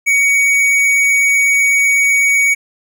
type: tone with tanh clipping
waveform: sine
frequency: 2246 Hz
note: C#7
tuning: 22 cents sharp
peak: -11 dBFS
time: 0.06-2.55 s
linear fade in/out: 20 ms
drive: 13 dB
effects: none